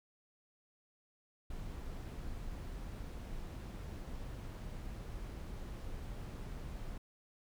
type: noise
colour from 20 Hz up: brown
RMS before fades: -44 dBFS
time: 1.5-6.98 s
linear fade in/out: 5 ms
effects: none